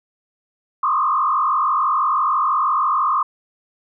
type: tone with frequency modulation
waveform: sine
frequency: 1145 Hz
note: D6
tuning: 44 cents flat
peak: -15 dBFS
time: 0.83-3.23 s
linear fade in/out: 5 ms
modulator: 46.1 Hz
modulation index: 2.4
effects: none